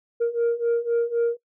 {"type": "beating tone pair", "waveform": "sine", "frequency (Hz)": [466.2, 470.1], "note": ["A#4", "A#4"], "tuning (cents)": [0, 15], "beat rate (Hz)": 3.9, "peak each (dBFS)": [-22, -20], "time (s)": [0.2, 1.37], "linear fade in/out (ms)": 20, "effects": ["noise-tail reverb RT60 0.1 s tail -21 dB re dry", "tanh soft clip ceiling -17 dBFS"]}